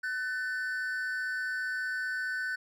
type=tone pair together; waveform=triangle; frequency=1506.1 / 1771 Hz; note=F#6 / A6; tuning=+30 / +11 cents; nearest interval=minor third; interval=281 cents; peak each=-30 / -36 dBFS; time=0.03-2.56 s; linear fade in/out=10 ms; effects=none